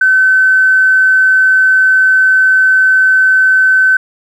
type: tone with tanh clipping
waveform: triangle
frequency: 1526 Hz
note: G6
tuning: 47 cents flat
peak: -5 dBFS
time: 0.01-3.97 s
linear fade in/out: 5 ms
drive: 3 dB
effects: none